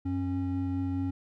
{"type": "tone pair together", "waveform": "triangle", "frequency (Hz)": [92.6, 273.1], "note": ["F#2", "C#4"], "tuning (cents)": [2, -26], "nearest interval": "octave + perfect fifth", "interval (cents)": 1872, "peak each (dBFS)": [-30, -28], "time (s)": [0.05, 1.11], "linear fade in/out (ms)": 10, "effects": []}